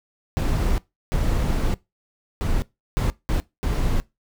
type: noise bursts at uneven times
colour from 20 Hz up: brown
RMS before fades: -21 dBFS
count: 6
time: 0.37-0.78 / 1.12-1.74 / 2.41-2.62 / 2.97-3.1 / 3.29-3.4 / 3.63-4 s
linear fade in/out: 0 ms
effects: noise-tail reverb RT60 0.2 s tail -20 dB re dry